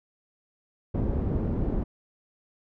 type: low-pass noise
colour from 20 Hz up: pink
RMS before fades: -27 dBFS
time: 0.94-1.84 s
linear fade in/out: 10 ms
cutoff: 370 Hz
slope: 12 dB/octave
effects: none